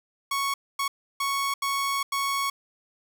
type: tone bursts at uneven times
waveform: sawtooth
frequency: 1108.7 Hz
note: C#6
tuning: in tune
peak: -21 dBFS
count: 5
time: 0.31-0.54 / 0.79-0.88 / 1.2-1.54 / 1.62-2.03 / 2.12-2.5 s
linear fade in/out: 5 ms
effects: none